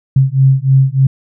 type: beating tone pair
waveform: sine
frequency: 132.5 / 135.8 Hz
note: C3 / C#3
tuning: +22 / -35 cents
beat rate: 3.3 Hz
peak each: -10 dBFS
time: 0.16-1.07 s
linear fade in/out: 5 ms
effects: none